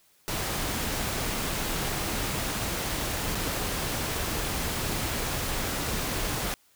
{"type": "noise with dropouts", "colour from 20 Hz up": "pink", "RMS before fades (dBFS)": -30, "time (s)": [0.28, 6.54], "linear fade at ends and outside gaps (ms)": 0, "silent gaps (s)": [3.348, 3.353], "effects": ["white hiss -63 dBFS RMS until 6.75 s"]}